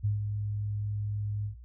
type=tone with ADSR envelope; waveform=sine; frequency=103.83 Hz; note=G#2; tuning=in tune; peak=-24 dBFS; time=0.03-1.56 s; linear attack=21 ms; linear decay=140 ms; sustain=-6 dB; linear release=110 ms; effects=noise-tail reverb RT60 0.1 s tail -22 dB re dry + added 60 Hz sine -45 dBFS peak until 1.64 s